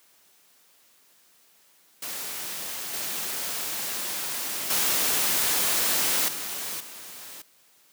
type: noise with level steps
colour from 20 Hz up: white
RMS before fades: -34 / -31 / -24 / -33 / -42 dBFS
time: 2.02-7.42 s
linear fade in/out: 5 ms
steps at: 2.93 / 4.7 / 6.28 / 6.8 s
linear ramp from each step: 5 ms
effects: white hiss -60 dBFS RMS until 7.92 s + high-pass 150 Hz 12 dB/octave